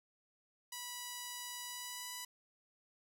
5% pulse tone with pitch glide, 979 to 988.1 Hz, B5 to B5, -15 to +1 cents, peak -31 dBFS, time 0.72-2.25 s, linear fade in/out 5 ms, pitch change +16 cents, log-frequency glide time 1.64-2.08 s, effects none

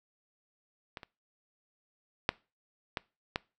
clicks, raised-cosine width 0.3 ms, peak -24 / -29 / -8 / -16 / -14 dBFS, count 5, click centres 0.972 / 1.032 / 2.291 / 2.972 / 3.359 s, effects noise-tail reverb RT60 0.3 s tail -23 dB re dry

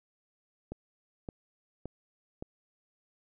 click train, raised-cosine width 2 ms, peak -25 dBFS, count 4, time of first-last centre 0.72-2.425 s, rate 1.76 Hz, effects none

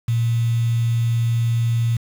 sine tone with quantisation, 116.5 Hz, A#2, 1 cent flat, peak -16 dBFS, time 0.08-1.97 s, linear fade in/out 5 ms, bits 6, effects none

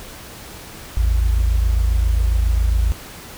sine tone pair together, 54.93 / 82.3 Hz, A1 / E2, -2 / -2 cents, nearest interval perfect fifth, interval 700 cents, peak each -14 / -22 dBFS, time 0.97-2.92 s, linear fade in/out 0 ms, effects pink hiss -37 dBFS RMS until 3.37 s

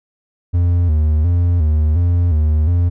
triangle tone with vibrato, 81.9 Hz, E2, 11 cents flat, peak -9 dBFS, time 0.53-2.9 s, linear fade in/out 20 ms, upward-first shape square, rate 1.4 Hz, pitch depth 110 cents each way, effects none

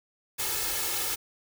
white noise with comb filter, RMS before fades -30 dBFS, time 0.38-1.16 s, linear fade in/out 20 ms, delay 2.3 ms, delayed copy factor +0.85, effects none

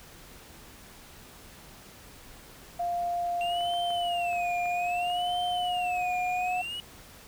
sine tone with pitch glide, 698.5 to 727.7 Hz, F5 to F#5, 0 to -29 cents, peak -27 dBFS, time 2.79-6.62 s, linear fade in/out 10 ms, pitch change +71 cents, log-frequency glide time 4.13-6.51 s
triangle tone with vibrato, 2735 Hz, F7, 37 cents flat, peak -32 dBFS, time 3.41-6.8 s, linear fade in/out 0 ms, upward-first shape sine, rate 0.62 Hz, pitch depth 220 cents each way
clicks, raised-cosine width 0.5 ms, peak -32 dBFS, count 6, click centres 3.608 / 3.737 / 3.905 / 4.33 / 4.658 / 5.101 s
effects pink hiss -50 dBFS RMS until 7.27 s

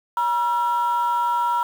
sine tone pair together, 957.4 / 1354 Hz, A#5 / E6, +46 / +46 cents, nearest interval tritone, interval 600 cents, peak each -18 / -24 dBFS, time 0.17-1.63 s, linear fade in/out 2 ms, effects tanh soft clip ceiling -14 dBFS + 7-bit

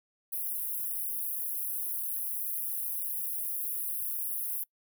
white high-pass noise, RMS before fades -34 dBFS, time 0.32-4.64 s, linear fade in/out 10 ms, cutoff 10000 Hz, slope 96 dB/octave, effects noise-tail reverb RT60 0.1 s tail -24 dB re dry

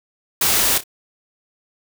white noise with echo, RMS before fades -17 dBFS, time 0.41-0.78 s, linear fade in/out 5 ms, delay 29 ms, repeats 2, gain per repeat -12 dB, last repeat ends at 0.838 s, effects none

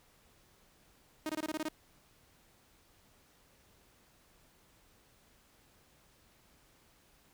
sawtooth tone bursts, 311.1 Hz, D#4, in tune, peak -30 dBFS, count 8, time 1.26-1.686 s, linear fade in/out 2 ms, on 34 ms, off 22 ms, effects pink hiss -66 dBFS RMS until 7.33 s

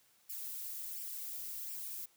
violet noise with flanger, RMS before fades -43 dBFS, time 0.29-2.06 s, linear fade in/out 10 ms, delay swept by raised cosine 0.38 to 2.88 ms, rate 1.4 Hz, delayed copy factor +0.55, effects white hiss -69 dBFS RMS until 2.16 s + high-pass 60 Hz 12 dB/octave

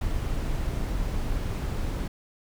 brown noise, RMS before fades -28 dBFS, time 0.01-2.08 s, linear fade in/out 5 ms, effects none

